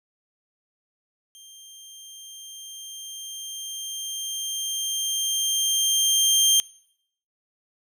20% pulse tone with level ramp, 3177 Hz, G7, 23 cents sharp, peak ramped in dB -40 to -10 dBFS, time 1.35-6.6 s, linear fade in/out 0 ms, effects noise-tail reverb RT60 0.7 s tail -24 dB re dry

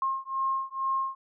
sine beating tone pair, 1069 / 1071.2 Hz, C6 / C6, +37 / +40 cents, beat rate 2.2 Hz, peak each -30 dBFS, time 0.02-1.15 s, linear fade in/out 2 ms, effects none

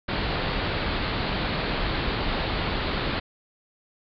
pink low-pass noise, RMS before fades -27 dBFS, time 0.08-3.2 s, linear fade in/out 10 ms, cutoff 4600 Hz, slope 96 dB/octave, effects none

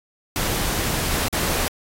pink noise with dropouts, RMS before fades -23 dBFS, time 0.36-1.68 s, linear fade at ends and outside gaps 0 ms, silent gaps 1.283-1.329 s, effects AAC 48 kbps

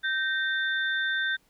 sine tone cluster, 1555 / 1846 / 3578 Hz, G6 / A#6 / A7, -14 / -17 / +28 cents, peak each -26 / -34 / -33 dBFS, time 0.03-1.37 s, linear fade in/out 20 ms, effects pink hiss -66 dBFS RMS until 1.49 s

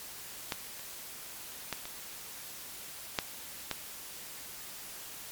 clicks, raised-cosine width 0.2 ms, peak -14 / -30 / -15 / -23 / -10 / -14 dBFS, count 6, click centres 0.522 / 0.794 / 1.727 / 1.855 / 3.188 / 3.713 s, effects white hiss -45 dBFS RMS until 5.31 s + MP3 96 kbps

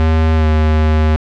square tone with pitch glide, 79.6 to 77.78 Hz, D#2 to D#2, +40 to 0 cents, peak -10 dBFS, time 0-1.16 s, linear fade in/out 0 ms, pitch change -40 cents, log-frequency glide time 0.35-0.46 s, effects low-pass 3000 Hz 12 dB/octave

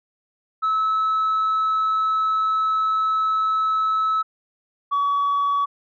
sine tone pair in turn, 1299 / 1133.5 Hz, E6 / C#6, -26 / +38 cents, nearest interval major second, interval 236 cents, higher first, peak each -16 dBFS, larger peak neither, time 0.62-4.23 / 4.91-5.66 s, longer first, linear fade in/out 20 ms, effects tanh soft clip ceiling -16 dBFS

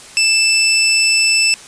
20% pulse tone, 2643 Hz, E7, 4 cents sharp, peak -6 dBFS, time 0.17-1.54 s, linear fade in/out 0 ms, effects white hiss -37 dBFS RMS until 1.67 s + resampled to 22050 Hz

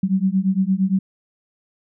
sine beating tone pair, 186.3 / 195 Hz, F#3 / G3, +12 / -9 cents, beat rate 8.7 Hz, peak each -19 dBFS, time 0.03-0.99 s, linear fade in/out 5 ms, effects none

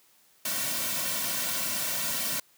white noise with comb filter, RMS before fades -30 dBFS, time 0.45-2.4 s, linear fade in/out 5 ms, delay 2.4 ms, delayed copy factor -0.85, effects white hiss -62 dBFS RMS until 2.57 s + high-pass 100 Hz 12 dB/octave

